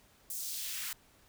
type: noise with high-pass filter sweep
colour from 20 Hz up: white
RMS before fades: -39 dBFS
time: 0.3-0.93 s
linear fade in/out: 2 ms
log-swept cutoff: 8200 to 1300 Hz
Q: 1.2
effects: pink hiss -64 dBFS RMS until 1.28 s